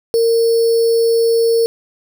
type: tone with sample-and-hold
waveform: sine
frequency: 460 Hz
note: A#4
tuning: 23 cents flat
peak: -10 dBFS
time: 0.14-1.66 s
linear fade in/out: 0 ms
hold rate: 4900 Hz
effects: none